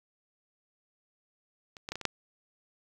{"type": "clicks", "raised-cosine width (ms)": 0.2, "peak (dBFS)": [-29, -20, -18, -20, -23, -9], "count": 6, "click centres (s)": [1.768, 1.889, 1.92, 1.956, 2.013, 2.053], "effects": ["8-bit"]}